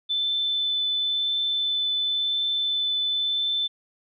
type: tone with vibrato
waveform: sine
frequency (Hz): 3520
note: A7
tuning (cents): 0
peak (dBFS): -22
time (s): 0.09-3.68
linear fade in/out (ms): 20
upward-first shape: triangle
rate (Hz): 0.95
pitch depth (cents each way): 8
effects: none